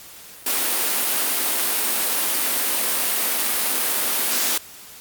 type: high-pass noise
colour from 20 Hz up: white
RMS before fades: -21 dBFS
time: 0.46-4.58 s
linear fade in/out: 5 ms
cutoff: 210 Hz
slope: 48 dB/octave
effects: white hiss -42 dBFS RMS until 5 s + Opus 48 kbps